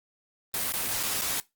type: noise with dropouts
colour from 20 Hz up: white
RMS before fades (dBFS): -29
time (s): 0.54-1.4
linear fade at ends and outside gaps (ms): 0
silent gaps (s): 0.722-0.738 / 0.882-0.886 / 1.03-1.035 / 1.212-1.219
effects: noise-tail reverb RT60 0.2 s tail -21 dB re dry + Opus 32 kbps